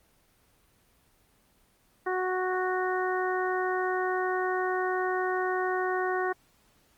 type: harmonic tone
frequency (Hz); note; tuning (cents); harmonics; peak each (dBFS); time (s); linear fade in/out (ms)
369.3; F#4; -3; 1 / 2 / 3 / 4 / 5; -29 / -32 / -34 / -35 / -36; 2.06-6.33; 10
effects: pink hiss -65 dBFS RMS until 6.97 s + Opus 24 kbps

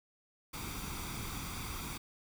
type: noise with comb filter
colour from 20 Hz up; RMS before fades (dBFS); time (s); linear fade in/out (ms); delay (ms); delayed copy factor
pink; -41; 0.53-1.98; 10; 0.85; +0.65
effects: none

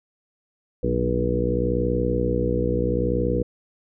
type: harmonic tone with a mistuned harmonic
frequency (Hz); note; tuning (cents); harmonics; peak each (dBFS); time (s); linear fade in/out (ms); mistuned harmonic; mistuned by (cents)
60.7; B1; -29; 1 / 2 / 3 / 4 / 5 / 6 / 7 / 8; -27 / -28 / -29 / -31 / -29 / -31 / -29 / -25; 0.83-3.43; 5; 3; +61
effects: none

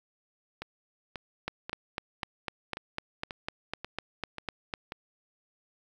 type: two click trains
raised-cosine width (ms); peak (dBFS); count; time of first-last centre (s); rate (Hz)
0.3; -21 / -16; 9 / 14; 0.62-4.921 / 1.48-4.738; 1.86 / 3.99
effects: 9-bit

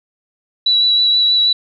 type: tone with vibrato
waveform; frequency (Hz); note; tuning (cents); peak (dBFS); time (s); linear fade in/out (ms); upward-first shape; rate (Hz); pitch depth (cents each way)
sine; 3929; B7; -10; -10; 0.66-1.53; 5; triangle; 6.3; 18
effects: none

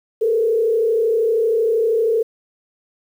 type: tone with frequency modulation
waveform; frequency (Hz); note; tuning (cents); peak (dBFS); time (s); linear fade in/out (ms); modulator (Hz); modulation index
sine; 450; A4; +39; -14; 0.21-2.23; 10; 32.8; 0.85
effects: 8-bit

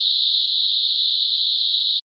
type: band-pass noise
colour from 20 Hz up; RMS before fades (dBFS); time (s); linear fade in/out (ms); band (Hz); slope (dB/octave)
pink; -19; 0-2; 10; 3500 to 4200; 96
effects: Opus 48 kbps

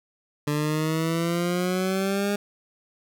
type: exponential sweep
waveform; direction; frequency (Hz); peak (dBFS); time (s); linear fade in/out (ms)
20% pulse; up; 146.83 to 204.9; -18; 0.47-2.36; 5
effects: none

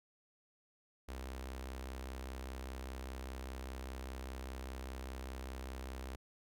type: tone with notch filter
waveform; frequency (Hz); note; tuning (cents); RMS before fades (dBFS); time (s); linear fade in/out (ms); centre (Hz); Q
sawtooth; 65; C2; -11; -45; 1.08-6.16; 10; 140; 0.83
effects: none

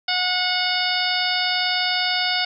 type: harmonic tone with a mistuned harmonic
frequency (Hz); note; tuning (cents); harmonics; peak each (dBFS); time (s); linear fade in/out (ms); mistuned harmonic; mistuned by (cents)
729; F#5; -26; 1 / 2 / 3 / 4 / 5 / 6 / 7; -27 / -27 / -27 / -27 / -27 / -27 / -27; 0.08-2.45; 5; 6; +56
effects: none

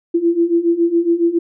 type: beating tone pair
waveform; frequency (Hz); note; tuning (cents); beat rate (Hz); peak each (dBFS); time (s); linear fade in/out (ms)
sine; 334.6 / 341.8; E4 / F4; +26 / -37; 7.2; -17 / -14; 0.14-1.39; 10
effects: none

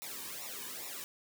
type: noise with flanger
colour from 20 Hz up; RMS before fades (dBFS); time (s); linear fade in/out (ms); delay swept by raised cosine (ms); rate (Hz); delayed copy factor
white; -43; 0.02-1.04; 0; 0.63 to 1.53; 2.4; -0.8
effects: none

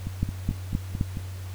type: two click trains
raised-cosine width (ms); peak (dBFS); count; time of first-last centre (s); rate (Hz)
5; -11 / -18; 4 / 6; 0.23-1.011 / 0.07-1.171; 3.84 / 4.54
effects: added 93 Hz sine -33 dBFS peak until 1.54 s + pink hiss -47 dBFS RMS until 1.54 s

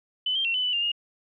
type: tone with pitch steps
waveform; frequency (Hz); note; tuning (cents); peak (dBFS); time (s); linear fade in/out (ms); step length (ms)
sine; 3015 / 3170 / 2723 / 3010 / 2981 / 2801 / 2847; F#7 / G7 / F7 / F#7 / F#7 / F7 / F7; +32 / +19 / -44 / +29 / +12 / +4 / +33; -23; 0.26-0.918; 5; 94
effects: none

